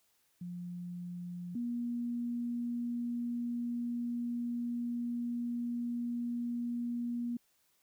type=tone pair in turn; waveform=sine; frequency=176.3 / 239 Hz; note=F3 / A#3; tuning=+17 / +43 cents; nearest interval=perfect fourth; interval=526 cents; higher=second; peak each=-39 / -33 dBFS; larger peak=second; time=0.41-1.55 / 1.55-7.37 s; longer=second; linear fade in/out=5 ms; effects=white hiss -73 dBFS RMS until 7.82 s